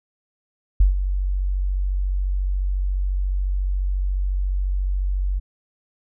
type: tone with ADSR envelope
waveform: sine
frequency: 47.09 Hz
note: F#1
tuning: 31 cents sharp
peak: -9 dBFS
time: 0.8-5.4 s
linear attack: 6 ms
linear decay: 130 ms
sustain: -10 dB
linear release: 21 ms
effects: none